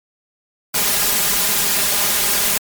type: noise with comb filter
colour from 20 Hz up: white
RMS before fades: -17 dBFS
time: 0.74-2.58 s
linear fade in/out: 5 ms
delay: 4.9 ms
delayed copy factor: +0.75
effects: MP3 96 kbps